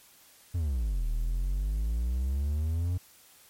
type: exponential two-way sweep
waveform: triangle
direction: down then up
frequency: 91.6 to 37.62 to 91.6 Hz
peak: -24 dBFS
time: 0.54-2.98 s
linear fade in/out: 10 ms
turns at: 1.07 s
effects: white hiss -57 dBFS RMS until 3.49 s + MP3 64 kbps